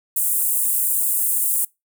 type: high-pass noise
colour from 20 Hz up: pink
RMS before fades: -20 dBFS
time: 0.16-1.65 s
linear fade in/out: 5 ms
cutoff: 8400 Hz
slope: 48 dB/octave
effects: noise-tail reverb RT60 0.2 s tail -23 dB re dry